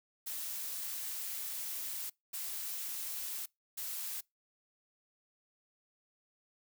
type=noise bursts at uneven times; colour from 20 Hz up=blue; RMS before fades=-40 dBFS; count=3; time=0.26-2.1 / 2.33-3.46 / 3.77-4.21 s; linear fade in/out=10 ms; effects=noise-tail reverb RT60 0.2 s tail -25 dB re dry